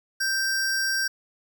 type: tone pair together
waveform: square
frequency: 1568 / 5588 Hz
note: G6 / F8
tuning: 0 / 0 cents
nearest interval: octave + minor seventh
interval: 2200 cents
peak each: -25 / -29 dBFS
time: 0.2-1.08 s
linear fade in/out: 10 ms
effects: 10-bit